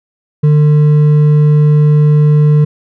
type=tone with hard clipping; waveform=triangle; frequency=150 Hz; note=D3; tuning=37 cents sharp; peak=-6 dBFS; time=0.43-2.65 s; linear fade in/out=10 ms; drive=8 dB; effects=none